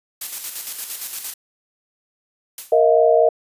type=noise with tremolo; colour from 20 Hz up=blue; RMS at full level=-26 dBFS; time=0.21-1.34 s; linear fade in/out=5 ms; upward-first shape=square; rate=8.7 Hz; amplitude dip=45%
type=noise with exponential decay; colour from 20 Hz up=blue; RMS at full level=-27 dBFS; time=2.58-2.81 s; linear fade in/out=2 ms; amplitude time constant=50 ms
type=chord; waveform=sine; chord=Bb suspended fourth; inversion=none; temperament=equal with one note detuned; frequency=466.2 / 634.6 / 698.5 Hz; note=Bb4 / Eb5 / F5; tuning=0 / +34 / 0 cents; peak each=-15 / -14 / -19 dBFS; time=2.72-3.29 s; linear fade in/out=5 ms
effects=resampled to 32000 Hz